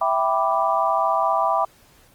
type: chord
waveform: sine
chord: E minor seventh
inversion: none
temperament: equal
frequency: 659.3 / 784 / 987.8 / 1174.7 Hz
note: E5 / G5 / B5 / D6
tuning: 0 / 0 / 0 / 0 cents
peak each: -23 dBFS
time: 0.01-1.65 s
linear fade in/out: 5 ms
effects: pink hiss -54 dBFS RMS until 2.14 s + Opus 24 kbps